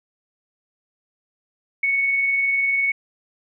sine tone with tremolo, 2217 Hz, C#7, in tune, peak -16 dBFS, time 1.83-2.92 s, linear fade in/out 5 ms, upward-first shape sine, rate 20 Hz, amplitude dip 30%, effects none

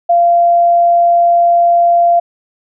sine tone, 690 Hz, F5, 21 cents flat, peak -6 dBFS, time 0.09-2.2 s, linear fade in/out 10 ms, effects none

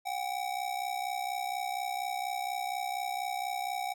square ring-modulated tone, 761 Hz, F#5, 48 cents sharp, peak -30 dBFS, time 0.05-3.94 s, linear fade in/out 20 ms, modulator 32.1 Hz, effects none

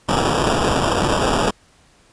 white noise with sample-and-hold, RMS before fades -18 dBFS, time 0.08-1.51 s, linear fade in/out 10 ms, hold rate 2100 Hz, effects pink hiss -54 dBFS RMS until 2.12 s + resampled to 22050 Hz

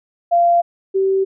sine tone pair in turn, 690 / 385.5 Hz, F5 / G4, -21 / -29 cents, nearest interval minor seventh, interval 1008 cents, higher first, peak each -10 / -13 dBFS, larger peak first, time 0.31-0.62 / 0.94-1.25 s, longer neither, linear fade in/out 20 ms, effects none

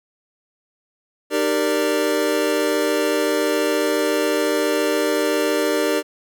square chord, Eb major seventh, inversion none, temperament equal with one note detuned, 304.7 / 392 / 466.2 / 587.3 Hz, Eb4 / G4 / Bb4 / D5, -36 / 0 / 0 / 0 cents, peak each -24 dBFS, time 1.3-6.03 s, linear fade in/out 50 ms, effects none

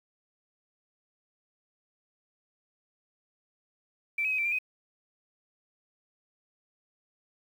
sine tone with pitch steps, 2336 / 2545 / 2525 / 2340 / 2386 / 2510 Hz, D7 / D#7 / D#7 / D7 / D7 / D#7, -10 / +39 / +25 / -7 / +27 / +15 cents, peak -26 dBFS, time 4.18-4.588 s, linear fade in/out 5 ms, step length 68 ms, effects 9-bit

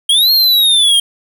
square linear two-way sweep, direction up then down, 3176 to 4285 to 3179 Hz, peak -8 dBFS, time 0.09-1 s, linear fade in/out 5 ms, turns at 0.32 s, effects none

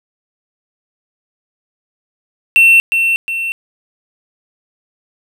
triangle tone with echo, 2700 Hz, E7, 41 cents sharp, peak -3 dBFS, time 2.56-2.8 s, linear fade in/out 0 ms, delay 360 ms, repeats 2, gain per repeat -6 dB, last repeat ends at 3.52 s, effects none

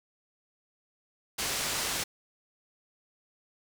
white low-pass noise, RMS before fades -32 dBFS, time 1.38-2.04 s, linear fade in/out 10 ms, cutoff 7900 Hz, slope 12 dB/octave, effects none

